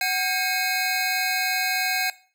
square tone cluster, 747 / 1607 / 2178 / 2528 / 4152 Hz, F#5 / G6 / C#7 / D#7 / C8, +16 / +43 / -31 / +27 / -14 cents, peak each -29 dBFS, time 0.01-2.1 s, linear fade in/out 2 ms, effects noise-tail reverb RT60 0.4 s tail -18 dB re dry

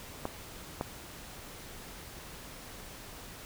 clicks, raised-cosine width 1 ms, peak -18 dBFS, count 2, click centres 0.254 / 0.811 s, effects pink hiss -47 dBFS RMS until 3.45 s

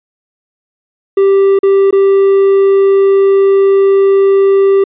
triangle tone with dropouts, 392 Hz, G4, in tune, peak -3 dBFS, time 1.17-4.84 s, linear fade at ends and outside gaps 5 ms, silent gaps 1.59-1.631 / 1.909-1.926 s, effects resampled to 8000 Hz

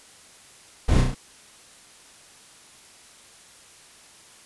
brown noise with echo, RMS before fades -18 dBFS, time 0.88-1.02 s, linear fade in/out 10 ms, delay 32 ms, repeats 4, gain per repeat -3 dB, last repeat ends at 1.148 s, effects white hiss -50 dBFS RMS until 4.45 s + resampled to 24000 Hz

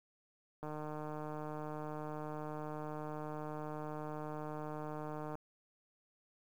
click train, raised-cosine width 1 ms, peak -30 dBFS, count 719, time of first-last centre 0.63-5.354 s, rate 152 Hz, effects 10-bit

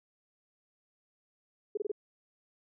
sine tone bursts, 415.3 Hz, G#4, in tune, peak -29 dBFS, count 4, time 1.75-1.917 s, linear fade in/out 5 ms, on 23 ms, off 25 ms, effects none

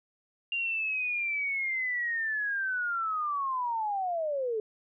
sine linear sweep, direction down, 2794 to 419.7 Hz, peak -28 dBFS, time 0.52-4.6 s, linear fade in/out 2 ms, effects none

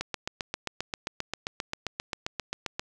click train, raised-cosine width 0.2 ms, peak -13 dBFS, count 22, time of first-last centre 0.01-2.795 s, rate 7.54 Hz, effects none

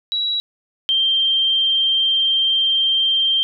sine tone pair in turn, 3894 / 3159 Hz, B7 / G7, -25 / +13 cents, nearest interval major third, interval 362 cents, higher first, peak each -18 / -14 dBFS, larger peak second, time 0.12-0.4 / 0.89-3.43 s, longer second, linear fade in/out 0 ms, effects none

